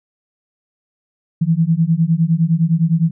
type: beating tone pair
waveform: sine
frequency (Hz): 159.6 / 169.4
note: D#3 / E3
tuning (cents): +44 / +48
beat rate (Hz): 9.8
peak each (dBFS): -15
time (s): 1.41-3.11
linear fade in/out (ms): 10
effects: none